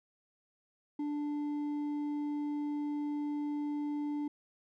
sine tone with hard clipping, 293.7 Hz, D4, in tune, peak -34 dBFS, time 0.99-4.28 s, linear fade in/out 5 ms, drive 4 dB, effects none

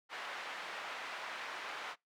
pink band-pass noise, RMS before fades -44 dBFS, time 0.09-1.96 s, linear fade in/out 50 ms, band 920 to 2600 Hz, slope 12 dB/octave, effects noise-tail reverb RT60 0.2 s tail -25 dB re dry

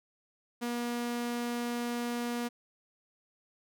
sawtooth tone, 239.4 Hz, A#3, 46 cents sharp, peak -28 dBFS, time 0.61-2.49 s, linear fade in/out 20 ms, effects none

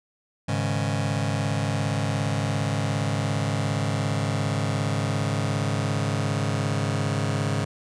sawtooth chord, Ab suspended fourth, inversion none, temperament just, 103.83 / 138.43 / 155.74 Hz, Ab2 / Db3 / Eb3, 0 / -2 / +2 cents, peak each -22 / -23 / -26 dBFS, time 0.48-7.65 s, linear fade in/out 10 ms, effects resampled to 22050 Hz

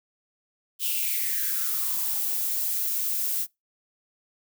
violet noise with high-pass filter sweep, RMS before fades -27 dBFS, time 0.79-3.47 s, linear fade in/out 50 ms, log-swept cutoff 3100 to 230 Hz, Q 6.3, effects noise-tail reverb RT60 0.2 s tail -24 dB re dry

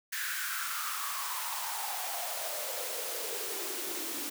white noise with high-pass filter sweep, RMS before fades -36 dBFS, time 0.12-4.3 s, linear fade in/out 10 ms, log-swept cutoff 1700 to 290 Hz, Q 5.8, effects none

